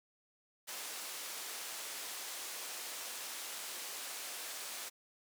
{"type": "low-pass noise", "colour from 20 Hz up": "white", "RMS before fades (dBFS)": -44, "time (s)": [0.67, 4.9], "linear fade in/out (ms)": 20, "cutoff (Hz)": 11000, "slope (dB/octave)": 12, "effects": ["high-pass 400 Hz 12 dB/octave"]}